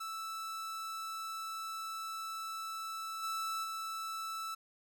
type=tone with level steps; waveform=45% pulse; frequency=1318.5 Hz; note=E6; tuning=in tune; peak=-39 / -35 / -38 dBFS; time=0-4.55 s; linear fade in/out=10 ms; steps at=3.22 / 3.63 s; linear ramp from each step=20 ms; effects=none